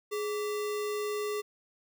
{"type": "tone with sample-and-hold", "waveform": "sine", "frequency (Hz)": 418.8, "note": "G#4", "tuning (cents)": 15, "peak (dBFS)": -30, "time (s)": [0.11, 1.42], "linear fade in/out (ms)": 20, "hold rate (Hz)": 1575, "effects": []}